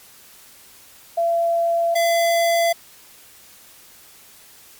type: tone pair in turn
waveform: sine / square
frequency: 677 / 677 Hz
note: E5 / E5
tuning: +46 / +46 cents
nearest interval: unison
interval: 0 cents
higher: neither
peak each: -16 dBFS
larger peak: neither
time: 1.17-1.95 / 1.95-2.73 s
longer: neither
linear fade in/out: 10 ms
effects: white hiss -47 dBFS RMS until 4.79 s + MP3 96 kbps